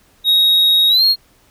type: tone with pitch glide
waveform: triangle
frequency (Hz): 3777 to 4264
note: A#7 to C8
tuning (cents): +22 to +32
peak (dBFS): -8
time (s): 0.24-1.16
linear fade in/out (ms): 50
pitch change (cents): +210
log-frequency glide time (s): 0.89-1.04
effects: pink hiss -53 dBFS RMS until 1.5 s